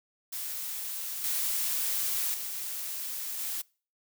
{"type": "noise with level steps", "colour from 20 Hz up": "blue", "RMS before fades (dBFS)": [-36, -30, -36, -34], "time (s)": [0.32, 3.62], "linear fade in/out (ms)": 10, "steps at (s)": [1.24, 2.34, 3.39], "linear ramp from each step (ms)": 2, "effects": ["noise-tail reverb RT60 0.4 s tail -25 dB re dry"]}